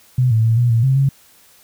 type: tone with pitch steps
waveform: sine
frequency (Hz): 126.3 / 111.5 / 113.4 / 121 / 114.7 / 133.2 / 137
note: B2 / A2 / A#2 / B2 / A#2 / C3 / C#3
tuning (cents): +39 / +23 / -47 / -35 / -28 / +31 / -20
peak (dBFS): -11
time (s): 0.18-1.09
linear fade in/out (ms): 5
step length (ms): 130
effects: white hiss -50 dBFS RMS until 1.63 s